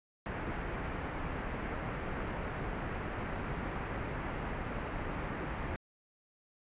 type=low-pass noise; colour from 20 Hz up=pink; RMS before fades=-38 dBFS; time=0.26-5.76 s; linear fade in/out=0 ms; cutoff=2200 Hz; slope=24 dB/octave; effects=resampled to 8000 Hz